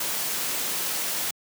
white noise, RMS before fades -28 dBFS, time 0-1.31 s, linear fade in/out 5 ms, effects high-pass 150 Hz 12 dB/octave

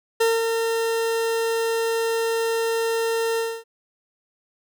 40% pulse tone with ADSR envelope, 455.6 Hz, A#4, 40 cents flat, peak -15 dBFS, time 0.2-3.64 s, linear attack 10 ms, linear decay 200 ms, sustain -5 dB, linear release 260 ms, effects none

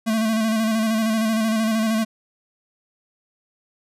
square tone with vibrato, 221 Hz, A3, 8 cents sharp, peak -19 dBFS, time 0.06-2.05 s, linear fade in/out 20 ms, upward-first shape square, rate 13 Hz, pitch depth 31 cents each way, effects resampled to 32000 Hz

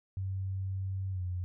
sine tone with pitch glide, 95.6 to 90.23 Hz, G2 to F#2, -43 to -43 cents, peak -32 dBFS, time 0.17-1.44 s, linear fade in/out 0 ms, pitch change -100 cents, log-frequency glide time 1.11-1.22 s, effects none

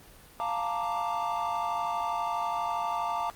triangle chord, Bb major seventh, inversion second, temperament equal, 698.5 / 880 / 932.3 / 1174.7 Hz, F5 / A5 / Bb5 / D6, 0 / 0 / 0 / 0 cents, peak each -32 dBFS, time 0.4-3.3 s, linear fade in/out 0 ms, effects pink hiss -53 dBFS RMS until 3.35 s + Opus 24 kbps

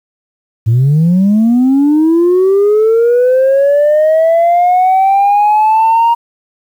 sine linear sweep, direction up, 107.6 to 940 Hz, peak -4 dBFS, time 0.66-6.15 s, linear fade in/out 20 ms, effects tanh soft clip ceiling -4 dBFS + 7-bit

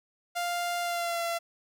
sawtooth tone with pitch glide, 698.5 to 679.4 Hz, F5 to F5, 0 to -48 cents, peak -25 dBFS, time 0.35-1.39 s, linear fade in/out 20 ms, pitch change -48 cents, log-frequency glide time 0.81-1.22 s, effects none

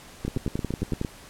two click trains, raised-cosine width 3 ms, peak -15 / -14 dBFS, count 8 / 9, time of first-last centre 0.25-1.048 / 0.28-1.014 s, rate 8.77 / 10.9 Hz, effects pink hiss -47 dBFS RMS until 1.29 s + low-pass 12000 Hz 12 dB/octave

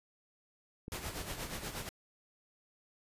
click, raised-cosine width 3 ms, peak -30 dBFS, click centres 0.881 s
pink noise with tremolo, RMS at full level -39 dBFS, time 0.92-1.89 s, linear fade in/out 0 ms, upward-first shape sine, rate 8.4 Hz, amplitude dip 60%
effects resampled to 32000 Hz

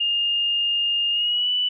sine tone with pitch glide, 2826 to 2970 Hz, F7 to F#7, +20 to +6 cents, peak -19 dBFS, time 0-1.69 s, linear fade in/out 10 ms, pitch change +86 cents, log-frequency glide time 1.11-1.5 s, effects none

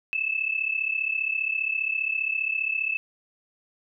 sine tone pair together, 2602 / 2637 Hz, E7 / E7, -23 / 0 cents, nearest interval unison, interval 23 cents, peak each -27 dBFS, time 0.13-2.97 s, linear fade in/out 0 ms, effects none

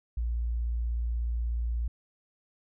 sine tone, 58.27 Hz, A#1, in tune, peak -27 dBFS, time 0.17-1.88 s, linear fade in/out 5 ms, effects none

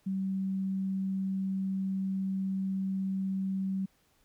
sine tone, 191.7 Hz, G3, 38 cents flat, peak -29 dBFS, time 0.06-3.86 s, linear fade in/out 10 ms, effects pink hiss -69 dBFS RMS until 4.24 s

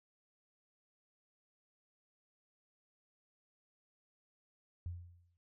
sine tone with exponential decay, 87.31 Hz, F2, in tune, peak -37 dBFS, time 4.86-5.37 s, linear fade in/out 0 ms, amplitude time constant 110 ms, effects noise-tail reverb RT60 0.1 s tail -24 dB re dry

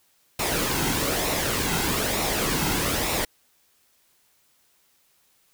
pink noise with flanger, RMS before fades -25 dBFS, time 0.39-3.25 s, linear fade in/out 5 ms, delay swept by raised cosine 0.63 to 1.73 ms, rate 1.1 Hz, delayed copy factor -0.5, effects white hiss -64 dBFS RMS until 5.53 s

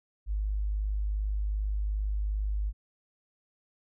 sine tone, 51.3 Hz, G#1, 21 cents flat, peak -27 dBFS, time 0.26-2.73 s, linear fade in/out 50 ms, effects none

